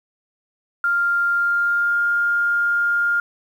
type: tone with pitch glide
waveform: sine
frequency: 1396.9 to 1408.2 Hz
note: F6 to F6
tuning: 0 to +14 cents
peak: -16 dBFS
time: 0.84-3.2 s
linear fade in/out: 2 ms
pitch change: +14 cents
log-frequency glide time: 1.34-2.02 s
effects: 8-bit